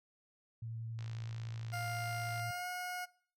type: tone with vibrato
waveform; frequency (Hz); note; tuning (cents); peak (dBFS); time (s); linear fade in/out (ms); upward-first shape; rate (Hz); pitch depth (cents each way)
sine; 113.7; A#2; -43; -40; 0.62-2.51; 5; sine; 11; 15
type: click train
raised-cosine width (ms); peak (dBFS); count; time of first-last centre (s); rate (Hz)
0.2; -35; 80; 0.99-2.396; 56.2
type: tone with pitch glide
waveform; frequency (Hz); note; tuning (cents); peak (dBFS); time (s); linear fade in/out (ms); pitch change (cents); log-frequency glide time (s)
20% pulse; 703 to 722.3; F5 to F#5; +11 to -42; -34; 1.72-3.06; 20; +47; 2.44-2.67
effects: noise-tail reverb RT60 0.5 s tail -21 dB re dry